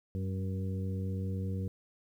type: harmonic tone with a mistuned harmonic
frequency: 95.2 Hz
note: F#2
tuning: 50 cents sharp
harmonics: 1 / 2 / 3 / 4 / 5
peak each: -33 / -38 / -47 / -49 / -46 dBFS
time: 0.15-1.68 s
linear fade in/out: 0 ms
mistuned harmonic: 3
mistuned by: -35 cents
effects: 11-bit